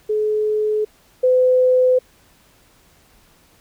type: tone pair in turn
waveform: sine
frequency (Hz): 426.9 / 507.7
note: G#4 / B4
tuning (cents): +48 / +48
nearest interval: minor third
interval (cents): 300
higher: second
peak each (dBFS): -16 / -11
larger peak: second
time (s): 0.09-0.85 / 1.23-1.99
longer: neither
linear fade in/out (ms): 10
effects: pink hiss -54 dBFS RMS until 3.6 s